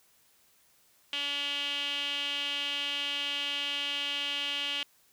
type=tone with band-pass filter; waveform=sawtooth; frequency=285.2 Hz; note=C#4; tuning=49 cents sharp; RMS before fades=-33 dBFS; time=1.13-4.83 s; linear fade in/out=0 ms; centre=3000 Hz; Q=7.2; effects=white hiss -65 dBFS RMS until 5.12 s